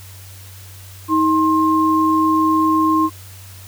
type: tone pair together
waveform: sine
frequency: 316.3 / 1062 Hz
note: D#4 / C6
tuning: +29 / +25 cents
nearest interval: octave + major sixth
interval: 2096 cents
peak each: -15 dBFS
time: 1.08-3.1 s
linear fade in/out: 50 ms
effects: added 95 Hz sine -37 dBFS peak until 3.67 s + white hiss -42 dBFS RMS until 3.67 s